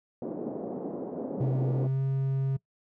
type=band-pass noise; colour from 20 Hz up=pink; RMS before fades=-35 dBFS; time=0.22-1.87 s; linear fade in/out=2 ms; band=210 to 590 Hz; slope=24 dB/octave
type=tone with pitch glide; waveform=triangle; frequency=130.8 to 134.87 Hz; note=C3 to C#3; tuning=0 to -47 cents; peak=-23 dBFS; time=1.4-2.57 s; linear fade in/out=10 ms; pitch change=+53 cents; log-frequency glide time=1.75-2.01 s
effects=noise-tail reverb RT60 0.1 s tail -21 dB re dry